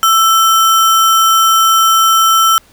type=tone with sample-and-hold; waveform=sine; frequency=1327 Hz; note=E6; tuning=11 cents sharp; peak=-6 dBFS; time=0.03-2.58 s; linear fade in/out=0 ms; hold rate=4410 Hz; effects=pink hiss -47 dBFS RMS until 2.72 s